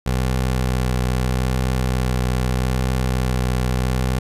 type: tone with vibrato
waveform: 20% pulse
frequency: 63.3 Hz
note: B1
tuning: 43 cents sharp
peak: -13 dBFS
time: 0.06-4.19 s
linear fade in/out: 5 ms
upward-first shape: triangle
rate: 0.79 Hz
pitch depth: 21 cents each way
effects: resampled to 32000 Hz